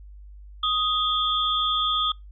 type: tone cluster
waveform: sine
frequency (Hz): 1248 / 3246 / 3482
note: D#6 / G#7 / A7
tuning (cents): +5 / -40 / -19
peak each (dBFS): -24 / -26 / -26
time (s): 0.63-2.12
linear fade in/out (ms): 5
effects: noise-tail reverb RT60 0.2 s tail -26 dB re dry + added 50 Hz sine -41 dBFS peak until 2.31 s